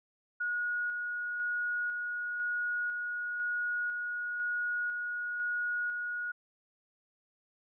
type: tone with tremolo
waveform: sine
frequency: 1449 Hz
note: F#6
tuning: 37 cents flat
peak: -30 dBFS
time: 0.4-6.32 s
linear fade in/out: 10 ms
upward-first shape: square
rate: 1 Hz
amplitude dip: 30%
effects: none